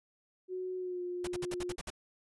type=tone with pitch glide; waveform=sine; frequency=368.9 to 356.3 Hz; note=F#4 to F4; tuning=-5 to +35 cents; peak=-35 dBFS; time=0.48-1.76 s; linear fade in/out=50 ms; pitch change=-60 cents; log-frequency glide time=0.77-1.02 s
type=noise bursts; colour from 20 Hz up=pink; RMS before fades=-40 dBFS; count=8; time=1.24-1.903 s; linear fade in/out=5 ms; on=33 ms; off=57 ms
effects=resampled to 24000 Hz